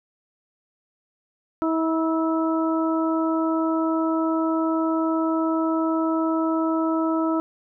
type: harmonic tone with a mistuned harmonic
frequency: 322.6 Hz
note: E4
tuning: 37 cents flat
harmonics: 1 / 2 / 3 / 4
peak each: -21 / -28 / -31 / -29 dBFS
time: 1.62-7.4 s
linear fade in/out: 0 ms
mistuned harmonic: 4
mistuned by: +21 cents
effects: none